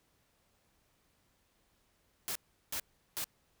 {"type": "noise bursts", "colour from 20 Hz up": "white", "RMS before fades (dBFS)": -37, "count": 3, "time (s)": [2.28, 3.242], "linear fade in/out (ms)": 0, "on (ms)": 74, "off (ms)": 370, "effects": ["pink hiss -73 dBFS RMS until 3.6 s"]}